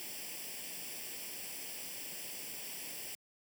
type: noise with comb filter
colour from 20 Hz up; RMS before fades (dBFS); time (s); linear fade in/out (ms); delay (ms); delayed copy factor
white; -44; 0-3.15; 0; 0.38; +0.7
effects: high-pass 150 Hz 12 dB/octave